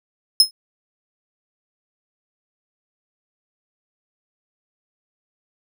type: tone with exponential decay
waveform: 40% pulse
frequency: 5160 Hz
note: E8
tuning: 38 cents flat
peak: -4 dBFS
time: 0.4-0.51 s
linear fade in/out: 2 ms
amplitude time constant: 22 ms
effects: none